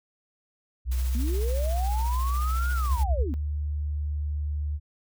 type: tone with vibrato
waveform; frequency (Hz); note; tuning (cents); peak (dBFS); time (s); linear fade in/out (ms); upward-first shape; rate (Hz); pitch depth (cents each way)
sine; 62.5; B1; +21; -23; 0.85-3.27; 50; triangle; 0.64; 33
type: noise with tremolo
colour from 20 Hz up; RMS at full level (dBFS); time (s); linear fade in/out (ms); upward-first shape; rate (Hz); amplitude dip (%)
white; -41; 0.91-3.04; 10; sine; 14; 40
type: linear two-way sweep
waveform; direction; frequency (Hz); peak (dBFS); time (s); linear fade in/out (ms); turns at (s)
sine; up then down; 220 to 1456 to 220; -31; 1.15-3.34; 0; 2.72
type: tone with pitch glide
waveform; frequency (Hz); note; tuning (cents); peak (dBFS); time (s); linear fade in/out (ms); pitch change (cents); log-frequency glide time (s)
sine; 73.42 to 73.97; D2 to D2; 0 to +13; -26; 2.87-4.8; 50; +13; 3.21-3.28
effects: none